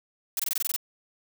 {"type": "noise bursts", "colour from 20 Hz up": "blue", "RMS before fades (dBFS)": -27, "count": 9, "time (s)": [0.37, 0.763], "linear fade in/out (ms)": 2, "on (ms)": 25, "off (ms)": 21, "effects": []}